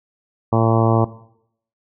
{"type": "harmonic tone", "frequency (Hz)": 113.3, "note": "A#2", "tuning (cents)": -49, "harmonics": [1, 2, 3, 4, 5, 6, 7, 8, 9, 10], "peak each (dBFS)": [-17, -20, -22, -23, -24, -25, -25, -26, -27, -27], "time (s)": [0.52, 1.05], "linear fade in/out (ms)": 10, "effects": ["noise-tail reverb RT60 0.7 s tail -17 dB re dry"]}